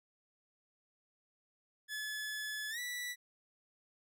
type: tone with pitch glide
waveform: sawtooth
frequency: 1716 to 1959.8 Hz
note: A6 to B6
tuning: -44 to -14 cents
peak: -35 dBFS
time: 1.88-3.16 s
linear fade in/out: 50 ms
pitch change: +230 cents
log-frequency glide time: 2.7-2.79 s
effects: none